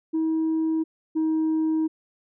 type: tone pair in turn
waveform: sine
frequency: 320 / 316.7 Hz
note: D#4 / D#4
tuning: +49 / +31 cents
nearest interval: unison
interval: 18 cents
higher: first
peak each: -19 / -18 dBFS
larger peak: second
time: 0.13-0.84 / 1.15-1.88 s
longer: second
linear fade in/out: 20 ms
effects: tanh soft clip ceiling -19 dBFS